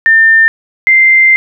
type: tone pair in turn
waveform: sine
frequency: 1800 / 2087 Hz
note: A6 / C7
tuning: +39 / -5 cents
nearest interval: minor third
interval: 256 cents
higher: second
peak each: -3 dBFS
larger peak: neither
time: 0.06-0.48 / 0.87-1.36 s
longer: second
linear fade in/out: 0 ms
effects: none